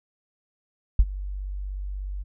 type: tone with ADSR envelope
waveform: sine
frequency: 48.3 Hz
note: G1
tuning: 25 cents flat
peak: -9 dBFS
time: 0.99-2.24 s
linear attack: 4 ms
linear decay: 46 ms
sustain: -20 dB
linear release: 26 ms
effects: none